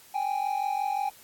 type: tone pair together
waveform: triangle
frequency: 784 / 829.7 Hz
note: G5 / G#5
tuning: 0 / -2 cents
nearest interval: minor second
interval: 98 cents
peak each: -27 dBFS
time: 0.14-1.1 s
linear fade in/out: 10 ms
effects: white hiss -53 dBFS RMS until 1.23 s + AAC 64 kbps